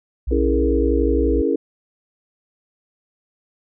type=tone with vibrato; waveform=sine; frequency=60.5 Hz; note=B1; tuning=35 cents flat; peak=-19 dBFS; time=0.27-1.42 s; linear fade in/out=10 ms; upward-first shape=sine; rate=3.5 Hz; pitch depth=30 cents each way
type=chord; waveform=sine; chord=A# half-diminished seventh; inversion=first; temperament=equal; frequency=277.2 / 329.6 / 415.3 / 466.2 Hz; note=C#4 / E4 / G#4 / A#4; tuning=0 / 0 / 0 / 0 cents; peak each=-22 dBFS; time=0.31-1.56 s; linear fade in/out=5 ms
effects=none